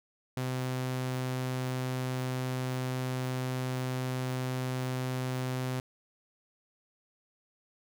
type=tone; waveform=sawtooth; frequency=128.3 Hz; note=C3; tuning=34 cents flat; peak=-27 dBFS; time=0.37-5.8 s; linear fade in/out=2 ms; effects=none